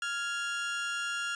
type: tone pair together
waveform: 30% pulse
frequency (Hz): 1395 / 1666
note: F6 / G#6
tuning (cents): -2 / +5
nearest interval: minor third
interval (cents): 307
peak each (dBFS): -30 / -36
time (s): 0.02-1.35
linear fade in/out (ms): 2
effects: resampled to 22050 Hz